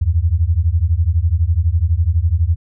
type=beating tone pair; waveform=sine; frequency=77.78 / 89.78 Hz; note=D#2 / F2; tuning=0 / +48 cents; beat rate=12 Hz; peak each=-15 / -15 dBFS; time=0.01-2.56 s; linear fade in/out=10 ms; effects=none